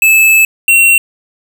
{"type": "tone pair in turn", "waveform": "square", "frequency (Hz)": [2613, 2731], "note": ["E7", "F7"], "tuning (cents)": [-16, -39], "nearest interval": "minor second", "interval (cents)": 77, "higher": "second", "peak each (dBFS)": -5, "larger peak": "neither", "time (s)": [[0.02, 0.45], [0.68, 0.98]], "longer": "first", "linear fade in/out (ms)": 2, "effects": ["7-bit"]}